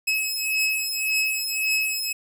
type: beating tone pair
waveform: sawtooth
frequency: 2571 / 2572.8 Hz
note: E7 / E7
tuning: -44 / -43 cents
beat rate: 1.8 Hz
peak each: -22 dBFS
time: 0.07-2.13 s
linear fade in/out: 10 ms
effects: none